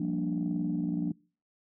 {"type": "chord", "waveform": "sine", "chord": "G minor seventh", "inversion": "third", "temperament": "equal", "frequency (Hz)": [174.61, 196, 233.1, 293.7], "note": ["F3", "G3", "Bb3", "D4"], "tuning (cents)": [0, 0, 0, 0], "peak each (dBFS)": [-31, -37, -34, -31], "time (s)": [0, 1.12], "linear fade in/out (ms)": 5, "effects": ["noise-tail reverb RT60 0.4 s tail -25 dB re dry", "tanh soft clip ceiling -21 dBFS"]}